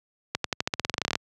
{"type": "accelerating click train", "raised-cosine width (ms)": 0.2, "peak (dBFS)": -7, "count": 17, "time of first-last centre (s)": [0.35, 1.155], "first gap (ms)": 93, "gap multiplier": 0.91, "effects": ["high-pass 80 Hz 12 dB/octave"]}